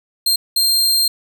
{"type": "tone bursts at uneven times", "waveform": "sawtooth", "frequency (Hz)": 4186, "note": "C8", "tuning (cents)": 0, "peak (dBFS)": -10, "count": 2, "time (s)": [[0.26, 0.36], [0.56, 1.08]], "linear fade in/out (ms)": 5, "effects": []}